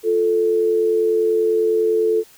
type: tone pair together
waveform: sine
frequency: 350 / 440 Hz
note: F4 / A4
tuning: +4 / 0 cents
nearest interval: major third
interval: 396 cents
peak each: -22 / -15 dBFS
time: 0.03-2.24 s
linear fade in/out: 50 ms
effects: white hiss -49 dBFS RMS until 2.37 s